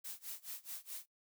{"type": "noise with tremolo", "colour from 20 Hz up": "blue", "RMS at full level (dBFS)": -44, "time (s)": [0.04, 1.06], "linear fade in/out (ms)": 10, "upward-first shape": "sine", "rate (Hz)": 4.7, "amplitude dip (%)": 95, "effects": ["noise-tail reverb RT60 0.1 s tail -20 dB re dry"]}